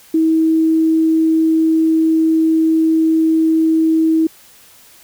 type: tone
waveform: sine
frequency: 321.1 Hz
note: E4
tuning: 45 cents flat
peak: -10 dBFS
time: 0.14-4.27 s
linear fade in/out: 5 ms
effects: white hiss -45 dBFS RMS until 5.03 s